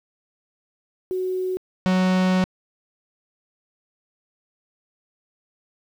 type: tone pair in turn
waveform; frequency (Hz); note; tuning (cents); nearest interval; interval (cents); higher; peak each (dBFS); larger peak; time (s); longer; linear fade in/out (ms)
sine / 45% pulse; 370.5 / 185.25; F#4 / F#3; +2 / +2; octave; 1200; first; -22 / -17; second; 1.11-1.57 / 1.86-2.44; second; 0
effects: low-pass 5000 Hz 12 dB/octave + 8-bit